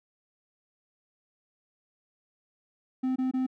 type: tone bursts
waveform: triangle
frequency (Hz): 258.6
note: C4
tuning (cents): -20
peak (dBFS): -23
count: 3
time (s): 3.03-3.466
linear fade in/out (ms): 10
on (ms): 130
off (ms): 23
effects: none